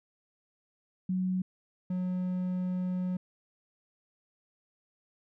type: tone pair in turn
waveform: sine / triangle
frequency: 185 / 182.35 Hz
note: F#3 / F#3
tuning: 0 / -25 cents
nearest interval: unison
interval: 25 cents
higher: first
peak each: -27 / -27 dBFS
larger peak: neither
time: 1.09-1.42 / 1.9-3.17 s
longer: second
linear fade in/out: 5 ms
effects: none